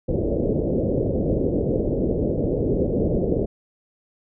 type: low-pass noise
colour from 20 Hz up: white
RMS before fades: -22 dBFS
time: 0.08-3.46 s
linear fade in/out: 10 ms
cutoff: 540 Hz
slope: 48 dB/octave
effects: none